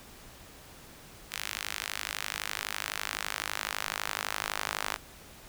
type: tone with high-pass filter sweep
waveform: sawtooth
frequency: 51.91 Hz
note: G#1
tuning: in tune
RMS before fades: -36 dBFS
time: 1.31-4.97 s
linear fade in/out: 20 ms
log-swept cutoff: 2100 to 1100 Hz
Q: 1
effects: pink hiss -51 dBFS RMS until 5.48 s